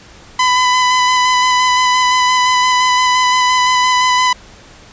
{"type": "tone with vibrato", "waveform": "sawtooth", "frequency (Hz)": 1003, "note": "B5", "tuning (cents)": 26, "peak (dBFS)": -6, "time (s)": [0.39, 4.33], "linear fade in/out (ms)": 5, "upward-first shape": "square", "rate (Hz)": 5.8, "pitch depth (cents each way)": 12, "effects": ["pink hiss -40 dBFS RMS until 4.92 s", "resampled to 16000 Hz"]}